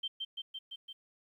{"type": "tone with echo", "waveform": "sine", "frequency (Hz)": 3136, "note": "G7", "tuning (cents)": 0, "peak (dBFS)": -33, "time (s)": [0.03, 0.08], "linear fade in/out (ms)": 10, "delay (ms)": 170, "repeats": 5, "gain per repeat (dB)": -2, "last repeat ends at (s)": 0.93, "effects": ["12-bit"]}